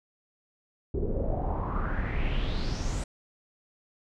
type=noise with low-pass filter sweep; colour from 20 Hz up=brown; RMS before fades=-29 dBFS; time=0.94-3.04 s; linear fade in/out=5 ms; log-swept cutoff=360 to 8200 Hz; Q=4.4; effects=none